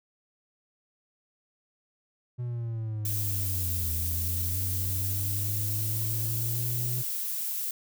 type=linear two-way sweep; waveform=triangle; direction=down then up; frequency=123.47 to 81 to 123.47 Hz; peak=-28 dBFS; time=2.38-7.03 s; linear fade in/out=20 ms; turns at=3.97 s
type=noise; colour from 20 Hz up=violet; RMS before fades=-32 dBFS; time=3.05-7.71 s; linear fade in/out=2 ms
effects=none